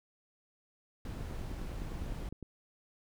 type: noise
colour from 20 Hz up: brown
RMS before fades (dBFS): -40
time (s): 1.05-2.29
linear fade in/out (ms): 2
type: click train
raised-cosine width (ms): 3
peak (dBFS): -31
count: 13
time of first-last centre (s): 1.21-2.427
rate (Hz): 9.86
effects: none